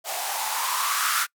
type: noise with band-pass filter sweep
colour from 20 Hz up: violet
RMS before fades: -26 dBFS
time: 0.04-1.27 s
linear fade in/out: 50 ms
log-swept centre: 670 to 1400 Hz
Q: 6.2
effects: noise-tail reverb RT60 0.1 s tail -25 dB re dry